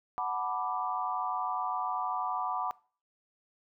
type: chord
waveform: sine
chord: B minor seventh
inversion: second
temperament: equal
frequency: 740 / 880 / 987.8 / 1174.7 Hz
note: F#5 / A5 / B5 / D6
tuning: 0 / 0 / 0 / 0 cents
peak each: -35 / -39 / -35 / -35 dBFS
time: 0.18-2.71 s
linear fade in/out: 0 ms
effects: noise-tail reverb RT60 0.4 s tail -21 dB re dry